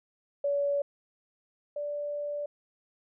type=tone pair in turn; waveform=sine; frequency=569 / 584 Hz; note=C#5 / D5; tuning=+45 / -10 cents; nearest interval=unison; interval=45 cents; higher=second; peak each=-25 / -31 dBFS; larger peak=first; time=0.44-0.82 / 1.76-2.46 s; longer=second; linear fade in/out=5 ms; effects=none

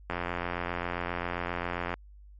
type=click train; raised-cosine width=0.5 ms; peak=-16 dBFS; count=162; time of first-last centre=0.1-1.94 s; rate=87.5 Hz; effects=added 50 Hz sine -48 dBFS peak until 2.39 s + MP3 48 kbps

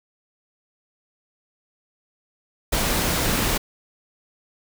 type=noise; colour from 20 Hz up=pink; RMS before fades=-22 dBFS; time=2.72-3.58 s; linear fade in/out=10 ms; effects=none

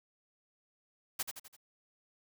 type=noise with echo; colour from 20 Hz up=white; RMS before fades=-34 dBFS; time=1.19-1.23 s; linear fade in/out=10 ms; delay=84 ms; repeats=4; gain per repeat=-6 dB; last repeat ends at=1.566 s; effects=none

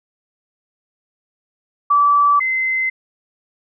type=tone pair in turn; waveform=sine; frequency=1156 / 2060 Hz; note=D6 / C7; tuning=-28 / -28 cents; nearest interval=minor seventh; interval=1000 cents; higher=second; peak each=-10 / -16 dBFS; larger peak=first; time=1.9-2.4 / 2.4-2.9 s; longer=neither; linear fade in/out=10 ms; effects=none

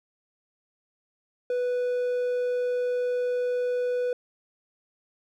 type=tone; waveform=triangle; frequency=493.9 Hz; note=B4; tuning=in tune; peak=-22 dBFS; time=1.5-4.13 s; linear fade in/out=2 ms; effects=none

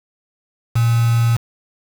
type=tone with quantisation; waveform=sine; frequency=116.54 Hz; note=A#2; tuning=in tune; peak=-12 dBFS; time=0.75-1.37 s; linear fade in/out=10 ms; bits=4; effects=none

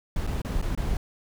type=noise with dropouts; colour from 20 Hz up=brown; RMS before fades=-27 dBFS; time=0.16-0.97 s; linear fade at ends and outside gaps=2 ms; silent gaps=0.267-0.273 / 0.418-0.448 / 0.616-0.624 / 0.751-0.775 s; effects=none

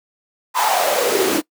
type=noise with high-pass filter sweep; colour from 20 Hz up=pink; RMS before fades=-17 dBFS; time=0.54-1.42 s; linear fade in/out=50 ms; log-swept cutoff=1000 to 290 Hz; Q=6.6; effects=noise-tail reverb RT60 0.1 s tail -22 dB re dry

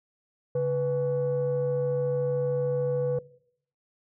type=tone pair together; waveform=sine; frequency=139.88 / 493.9 Hz; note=C#3 / B4; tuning=+16 / 0 cents; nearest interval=octave + minor seventh; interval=2184 cents; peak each=-28 / -23 dBFS; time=0.55-3.19 s; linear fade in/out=5 ms; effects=noise-tail reverb RT60 0.7 s tail -21 dB re dry + tanh soft clip ceiling -20 dBFS

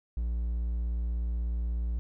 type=tone; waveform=triangle; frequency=58.27 Hz; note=A#1; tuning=in tune; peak=-26 dBFS; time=0.17-1.99 s; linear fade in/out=0 ms; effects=none

